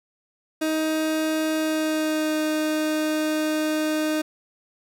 30% pulse tone with pitch glide, 313.9 to 309 Hz, D#4 to D#4, +15 to -12 cents, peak -19 dBFS, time 0.61-4.22 s, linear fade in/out 10 ms, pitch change -27 cents, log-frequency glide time 1.56-2.39 s, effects none

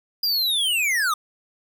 square linear sweep, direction down, 4899 to 1174.7 Hz, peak -20 dBFS, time 0.23-1.14 s, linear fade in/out 5 ms, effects none

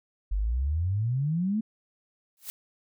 sine exponential sweep, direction up, 45.75 to 226 Hz, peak -24 dBFS, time 0.31-1.61 s, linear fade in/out 10 ms
blue noise with exponential growth, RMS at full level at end -33 dBFS, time 2.37-2.5 s, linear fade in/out 0 ms, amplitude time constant 28 ms
effects none

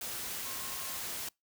sine tone in noise, 1070 Hz, C6, 38 cents sharp, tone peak -50 dBFS, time 0.45-0.98 s, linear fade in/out 5 ms, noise white, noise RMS -39 dBFS, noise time 0.01-1.29 s, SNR -14 dB, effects noise-tail reverb RT60 0.2 s tail -26 dB re dry

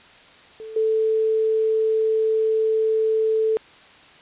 sine tone with level steps, 440 Hz, A4, in tune, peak -33 / -17 dBFS, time 0.6-3.57 s, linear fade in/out 0 ms, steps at 0.76 s, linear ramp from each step 5 ms, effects white hiss -48 dBFS RMS until 4.21 s + resampled to 8000 Hz

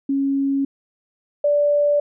sine tone pair in turn, 275.3 / 583.3 Hz, C#4 / D5, -12 / -12 cents, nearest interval octave + minor second, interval 1300 cents, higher second, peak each -17 / -14 dBFS, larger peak second, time 0.09-0.65 / 1.44-2 s, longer neither, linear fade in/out 5 ms, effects none

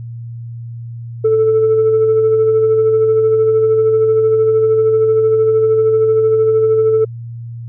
sine tone with tremolo, 440 Hz, A4, in tune, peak -6 dBFS, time 1.24-7.05 s, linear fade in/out 10 ms, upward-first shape sine, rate 13 Hz, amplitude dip 35%, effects tanh soft clip ceiling -6 dBFS + added 117 Hz sine -25 dBFS peak until 7.68 s

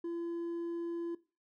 sine tone with hard clipping, 339.4 Hz, F4, 49 cents flat, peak -36 dBFS, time 0.04-1.15 s, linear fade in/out 5 ms, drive 2 dB, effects noise-tail reverb RT60 0.3 s tail -18 dB re dry

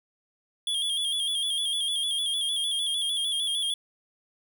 square tone with vibrato, 3322 Hz, G#7, in tune, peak -26 dBFS, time 0.67-3.74 s, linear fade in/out 2 ms, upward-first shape square, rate 6.6 Hz, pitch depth 51 cents each way, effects none

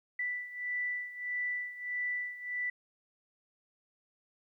sine beating tone pair, 1975 / 1976.6 Hz, B6 / B6, 0 / +1 cents, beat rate 1.6 Hz, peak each -35 / -39 dBFS, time 0.19-2.7 s, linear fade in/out 5 ms, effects 12-bit

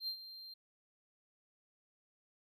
triangle tone with ADSR envelope, 4171 Hz, C8, 6 cents flat, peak -34 dBFS, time 0-0.54 s, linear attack 77 ms, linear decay 84 ms, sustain -13 dB, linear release 7 ms, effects none

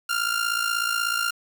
sawtooth tone with amplitude modulation, 1396.9 Hz, F6, in tune, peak -16 dBFS, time 0.09-1.31 s, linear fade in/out 10 ms, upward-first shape sine, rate 56.4 Hz, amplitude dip 70%, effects 7-bit

